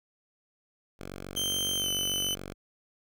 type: tone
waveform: 5% pulse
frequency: 47.03 Hz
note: F#1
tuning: 29 cents sharp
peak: -28 dBFS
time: 0.99-2.54 s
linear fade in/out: 10 ms
type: tone with pitch glide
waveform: sawtooth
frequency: 3136 to 3027 Hz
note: G7 to F#7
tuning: 0 to +39 cents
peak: -25 dBFS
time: 1.36-2.35 s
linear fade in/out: 10 ms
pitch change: -61 cents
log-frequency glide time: 1.77-1.88 s
effects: none